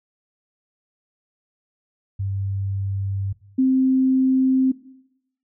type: tone pair in turn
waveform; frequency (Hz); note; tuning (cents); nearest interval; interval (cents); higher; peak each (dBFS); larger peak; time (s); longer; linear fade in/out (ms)
sine; 98 / 261.6; G2 / C4; 0 / 0; octave + perfect fourth; 1700; second; -22 / -14; second; 2.19-3.33 / 3.58-4.72; neither; 10
effects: noise-tail reverb RT60 0.8 s tail -18 dB re dry